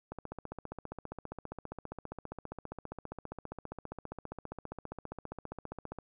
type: click train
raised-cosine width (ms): 1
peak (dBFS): -27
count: 89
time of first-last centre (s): 0.12-5.987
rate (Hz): 15
effects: none